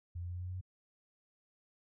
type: tone with pitch steps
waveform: sine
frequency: 86.7 / 87.61 / 88.52 / 89.45 / 90.38 / 91.33 / 92.28 Hz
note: F2 / F2 / F2 / F2 / F#2 / F#2 / F#2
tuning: -12 / +6 / +24 / +42 / -40 / -22 / -4 cents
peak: -38 dBFS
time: 0.15-0.612 s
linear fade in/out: 10 ms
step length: 66 ms
effects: none